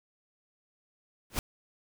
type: noise with exponential growth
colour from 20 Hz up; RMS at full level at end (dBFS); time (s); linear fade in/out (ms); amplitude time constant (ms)
pink; -25; 1.3-1.39; 1; 19
effects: none